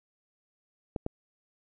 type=clicks; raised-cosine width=2 ms; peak=-18 dBFS; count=2; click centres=0.962 / 1.064 s; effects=none